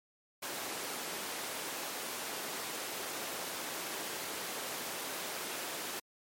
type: high-pass noise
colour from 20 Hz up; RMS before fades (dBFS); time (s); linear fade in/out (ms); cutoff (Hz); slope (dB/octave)
pink; -40; 0.42-6; 10; 350; 12
effects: MP3 64 kbps